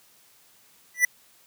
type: tone with exponential growth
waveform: square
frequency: 1975.5 Hz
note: B6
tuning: in tune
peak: -13 dBFS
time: 0.94-1.05 s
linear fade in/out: 5 ms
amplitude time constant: 22 ms
effects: white hiss -58 dBFS RMS until 1.46 s + high-pass 60 Hz 12 dB/octave